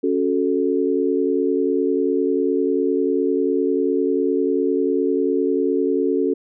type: chord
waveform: sine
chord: F# minor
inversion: second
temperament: equal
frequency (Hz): 277.2 / 370 / 440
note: C#4 / F#4 / A4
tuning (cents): 0 / 0 / 0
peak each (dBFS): -21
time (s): 0.03-6.34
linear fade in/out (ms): 10
effects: none